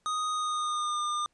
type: tone with pitch glide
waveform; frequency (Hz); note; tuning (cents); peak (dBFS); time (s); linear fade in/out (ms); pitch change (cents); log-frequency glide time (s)
square; 1244.5 to 1207; D#6 to D6; 0 to +47; -29; 0.06-1.26; 0; -53; 0.32-1.01
effects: pink hiss -73 dBFS RMS until 1.33 s + resampled to 22050 Hz